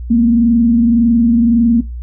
sine tone with frequency modulation, 233.1 Hz, A#3, in tune, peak -7 dBFS, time 0.1-1.81 s, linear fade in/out 10 ms, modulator 21.8 Hz, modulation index 0.4, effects noise-tail reverb RT60 0.2 s tail -17 dB re dry + added 60 Hz sine -22 dBFS peak until 2.02 s

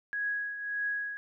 sine tone with tremolo, 1661.2 Hz, G#6, in tune, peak -28 dBFS, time 0.13-1.17 s, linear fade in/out 0 ms, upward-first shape triangle, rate 1.7 Hz, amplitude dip 65%, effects none

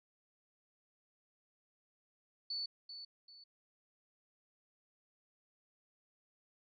sine tone with echo, 4470 Hz, C#8, 14 cents sharp, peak -37 dBFS, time 2.5-2.66 s, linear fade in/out 5 ms, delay 390 ms, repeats 2, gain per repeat -9 dB, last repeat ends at 3.44 s, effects none

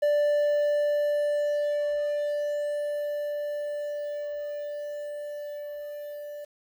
triangle tone with level ramp, 587.3 Hz, D5, in tune, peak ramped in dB -18 to -34 dBFS, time 0.02-6.45 s, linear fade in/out 10 ms, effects 9-bit

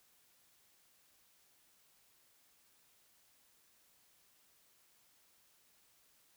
silence, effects white hiss -70 dBFS RMS until 6.36 s

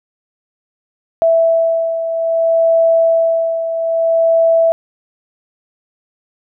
sine beating tone pair, 659.3 / 659.91 Hz, E5 / E5, 0 / +2 cents, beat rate 0.61 Hz, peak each -11 / -18 dBFS, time 1.22-4.72 s, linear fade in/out 0 ms, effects none

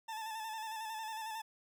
40% pulse tone with vibrato, 880 Hz, A5, in tune, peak -39 dBFS, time 0.08-1.42 s, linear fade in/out 10 ms, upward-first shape square, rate 11 Hz, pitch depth 34 cents each way, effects none

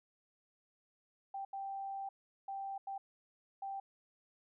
sine tone bursts at uneven times, 784 Hz, G5, in tune, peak -39 dBFS, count 5, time 1.34-1.45 / 1.53-2.09 / 2.48-2.78 / 2.87-2.98 / 3.62-3.8 s, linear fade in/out 5 ms, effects none

